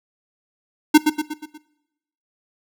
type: tone with echo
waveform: square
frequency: 303.8 Hz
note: D#4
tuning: 41 cents flat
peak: -7 dBFS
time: 0.94-0.98 s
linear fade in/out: 10 ms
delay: 120 ms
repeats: 5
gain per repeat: -6 dB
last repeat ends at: 1.58 s
effects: noise-tail reverb RT60 0.9 s tail -19 dB re dry